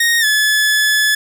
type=tone with pitch glide; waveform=sawtooth; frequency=1863 to 1718.3 Hz; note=A#6 to A6; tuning=-2 to -42 cents; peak=-8 dBFS; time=0-1.15 s; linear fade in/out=5 ms; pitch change=-140 cents; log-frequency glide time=0.2-0.25 s; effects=none